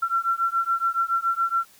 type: beating tone pair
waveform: sine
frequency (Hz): 1354 / 1361.1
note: E6 / F6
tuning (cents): +46 / -45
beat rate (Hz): 7.1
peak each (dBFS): -24 / -24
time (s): 0.02-1.65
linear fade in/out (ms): 10
effects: white hiss -54 dBFS RMS until 1.79 s